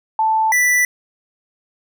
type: tone pair in turn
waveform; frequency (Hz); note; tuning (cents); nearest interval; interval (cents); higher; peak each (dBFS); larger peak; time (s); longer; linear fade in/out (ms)
sine / square; 880 / 1975.5; A5 / B6; 0 / 0; octave + major second; 1400; second; -13; neither; 0.19-0.52 / 0.52-0.85; neither; 2
effects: none